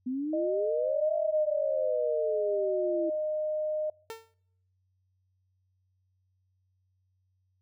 sine exponential two-way sweep, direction up then down, 246.9 to 670 to 328.2 Hz, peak -29 dBFS, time 0.06-3.1 s, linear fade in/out 10 ms, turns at 1.15 s
sine tone, 614 Hz, D#5, 23 cents flat, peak -28 dBFS, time 0.33-3.9 s, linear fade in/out 5 ms
sawtooth tone with exponential decay, 450 Hz, A4, 39 cents sharp, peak -31 dBFS, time 4.1-4.34 s, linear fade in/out 0 ms, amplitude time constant 52 ms
effects noise-tail reverb RT60 0.8 s tail -26 dB re dry + added 93 Hz sine -70 dBFS peak until 7.61 s

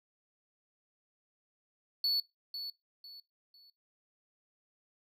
triangle tone with echo, 4435 Hz, C#8, in tune, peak -26 dBFS, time 2.04-2.2 s, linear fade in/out 2 ms, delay 500 ms, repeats 3, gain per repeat -10 dB, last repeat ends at 3.7 s, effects noise-tail reverb RT60 0.2 s tail -22 dB re dry

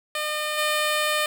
10% pulse tone with level steps, 606 Hz, D#5, 46 cents flat, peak -17 / -13 dBFS, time 0.15-1.26 s, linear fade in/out 2 ms, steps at 0.57 s, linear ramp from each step 20 ms, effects none

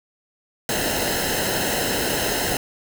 pink noise with comb filter, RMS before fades -23 dBFS, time 0.69-2.57 s, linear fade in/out 2 ms, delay 0.86 ms, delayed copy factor -0.75, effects none

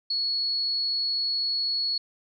sine tone, 4368 Hz, C#8, 26 cents flat, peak -24 dBFS, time 0.1-1.98 s, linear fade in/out 5 ms, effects none

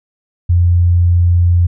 sine tone, 87.31 Hz, F2, in tune, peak -7 dBFS, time 0.49-1.67 s, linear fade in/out 10 ms, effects none

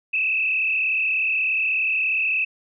sine tone with frequency modulation, 2592 Hz, E7, 30 cents flat, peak -19 dBFS, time 0.13-2.45 s, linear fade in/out 10 ms, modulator 36.7 Hz, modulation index 2.4, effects none

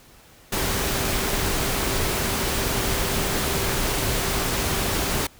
sine tone in noise, 392 Hz, G4, in tune, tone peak -34 dBFS, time 0.52-5.27 s, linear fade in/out 5 ms, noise pink, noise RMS -24 dBFS, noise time 0.52-5.27 s, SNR -13 dB, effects pink hiss -51 dBFS RMS until 5.39 s

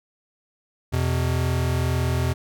square tone pair together, 84.5 / 126.61 Hz, E2 / B2, +43 / +43 cents, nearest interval perfect fifth, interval 700 cents, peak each -24 dBFS, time 0.92-2.34 s, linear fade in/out 20 ms, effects none

